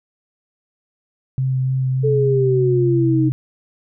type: tone with vibrato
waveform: sine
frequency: 130.81 Hz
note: C3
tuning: in tune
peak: -16 dBFS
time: 1.38-3.32 s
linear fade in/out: 0 ms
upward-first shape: sine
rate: 3.4 Hz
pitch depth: 12 cents each way
type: exponential sweep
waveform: sine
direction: down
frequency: 440 to 309.5 Hz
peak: -15 dBFS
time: 2.03-3.3 s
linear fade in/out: 20 ms
effects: none